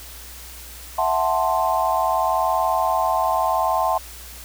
sine chord, F# half-diminished seventh, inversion third, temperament equal, 659.3 / 740 / 880 / 1046.5 Hz, E5 / F#5 / A5 / C6, 0 / 0 / 0 / 0 cents, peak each -23 dBFS, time 0.98-3.98 s, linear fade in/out 5 ms, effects added 60 Hz sine -41 dBFS peak until 4.44 s + white hiss -40 dBFS RMS until 4.44 s

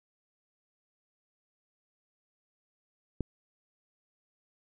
click, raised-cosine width 3 ms, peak -18 dBFS, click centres 3.207 s, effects none

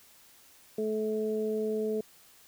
harmonic tone, 216.4 Hz, A3, 29 cents flat, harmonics 1 / 2 / 3, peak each -34 / -29 / -42 dBFS, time 0.78-2.01 s, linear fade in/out 5 ms, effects white hiss -58 dBFS RMS until 2.47 s

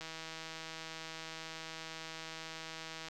click train, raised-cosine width 0.2 ms, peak -27 dBFS, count 496, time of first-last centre 0.01-3.085 s, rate 161 Hz, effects none

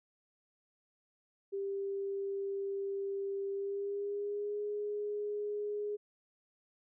sine tone with pitch glide, 394.9 to 415 Hz, G4 to G#4, +13 to -1 cents, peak -34 dBFS, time 1.52-5.97 s, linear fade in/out 20 ms, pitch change +86 cents, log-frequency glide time 3.51-4.6 s, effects none

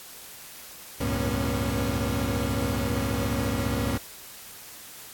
30% pulse tone cluster, 68.3 / 97.2 / 111.8 / 241.2 / 275.7 Hz, C#2 / G2 / A2 / B3 / C#4, -25 / -14 / +28 / -41 / -9 cents, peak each -29 dBFS, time 1-3.98 s, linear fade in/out 10 ms, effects white hiss -44 dBFS RMS until 5.13 s + AAC 64 kbps

